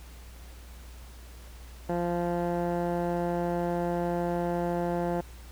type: tone with low-pass filter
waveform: 15% pulse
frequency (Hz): 173.6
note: F3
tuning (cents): -10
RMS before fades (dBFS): -29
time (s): 1.89-5.21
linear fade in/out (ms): 5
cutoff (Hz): 990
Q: 1.5
effects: added 60 Hz sine -44 dBFS peak until 5.51 s + pink hiss -53 dBFS RMS until 5.51 s